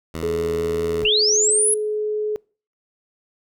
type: tone with vibrato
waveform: 10% pulse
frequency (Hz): 80.9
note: E2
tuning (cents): -32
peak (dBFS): -19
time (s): 0.14-1.03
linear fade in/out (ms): 5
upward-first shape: triangle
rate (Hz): 4.6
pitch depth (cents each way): 12
type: tone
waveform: sine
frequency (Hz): 424.7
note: G#4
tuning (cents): +39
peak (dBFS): -20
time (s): 0.23-2.36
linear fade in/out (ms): 0
type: noise with exponential decay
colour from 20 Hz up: brown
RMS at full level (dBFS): -26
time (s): 1.03-1.14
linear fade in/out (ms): 0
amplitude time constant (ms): 22
type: linear sweep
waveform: sine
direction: up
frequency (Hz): 2637 to 10760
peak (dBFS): -15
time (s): 1.05-1.74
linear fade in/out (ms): 2
effects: noise-tail reverb RT60 0.4 s tail -26 dB re dry